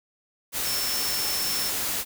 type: tone in noise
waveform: sine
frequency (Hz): 5370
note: E8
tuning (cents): +31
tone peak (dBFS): -29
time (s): 0.63-1.72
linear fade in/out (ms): 50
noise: white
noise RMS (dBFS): -28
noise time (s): 0.52-2.05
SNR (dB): -4
effects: none